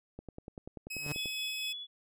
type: click train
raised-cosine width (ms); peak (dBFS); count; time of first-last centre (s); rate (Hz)
2; -30; 12; 0.19-1.258; 10.3
type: tone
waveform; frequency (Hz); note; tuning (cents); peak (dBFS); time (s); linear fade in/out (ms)
sawtooth; 2556; D#7; +46; -34; 0.9-1.73; 10
type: tone with exponential growth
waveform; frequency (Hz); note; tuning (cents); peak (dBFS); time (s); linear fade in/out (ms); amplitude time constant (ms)
sawtooth; 146.83; D3; 0; -28; 0.94-1.12; 0; 37
type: tone with tremolo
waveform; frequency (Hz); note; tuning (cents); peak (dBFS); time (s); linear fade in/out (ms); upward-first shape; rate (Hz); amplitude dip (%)
sine; 3410; G#7; +45; -35; 1.14-1.87; 50; sine; 4.2; 45
effects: none